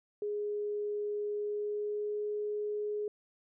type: tone with pitch glide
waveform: sine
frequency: 415.3 to 418.4 Hz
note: G#4 to G#4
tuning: 0 to +13 cents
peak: -32 dBFS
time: 0.22-3.08 s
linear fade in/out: 2 ms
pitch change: +13 cents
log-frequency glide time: 1.34-2.24 s
effects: none